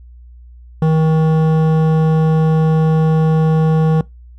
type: tone with hard clipping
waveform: sine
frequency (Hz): 158.6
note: D#3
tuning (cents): +33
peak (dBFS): -12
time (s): 0.82-4.01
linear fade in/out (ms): 2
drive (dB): 13
effects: noise-tail reverb RT60 0.2 s tail -22 dB re dry + added 60 Hz sine -36 dBFS peak until 4.38 s